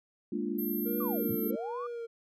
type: chord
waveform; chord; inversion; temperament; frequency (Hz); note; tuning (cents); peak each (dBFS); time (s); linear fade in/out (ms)
sine; Bb dominant seventh; third; equal; 207.7 / 233.1 / 293.7 / 349.2; Ab3 / Bb3 / D4 / F4; 0 / 0 / 0 / 0; -36; 0.32-1.56; 5
type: tone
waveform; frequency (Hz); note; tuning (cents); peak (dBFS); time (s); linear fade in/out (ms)
sine; 12640; G9; +13; -36; 0.58-1.51; 10
type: tone with vibrato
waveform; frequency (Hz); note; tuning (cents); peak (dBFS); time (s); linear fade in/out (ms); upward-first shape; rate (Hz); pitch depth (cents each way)
triangle; 465.7; A#4; -2; -34; 0.85-2.07; 20; triangle; 1.3; 78
type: linear two-way sweep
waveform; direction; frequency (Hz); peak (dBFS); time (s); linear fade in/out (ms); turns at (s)
sine; down then up; 1225 to 92.5 to 1225; -37; 1-1.87; 5; 1.31
effects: none